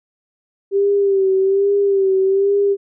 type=tone with vibrato; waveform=sine; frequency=392 Hz; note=G4; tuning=in tune; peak=-12 dBFS; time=0.71-2.77 s; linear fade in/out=50 ms; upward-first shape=sine; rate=1.2 Hz; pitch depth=49 cents each way; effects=none